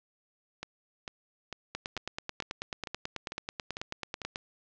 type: two click trains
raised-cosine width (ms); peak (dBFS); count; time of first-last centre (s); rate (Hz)
0.2; -20 / -17; 9 / 25; 0.63-4.217 / 1.75-4.359; 2.23 / 9.2
effects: low-pass 6000 Hz 12 dB/octave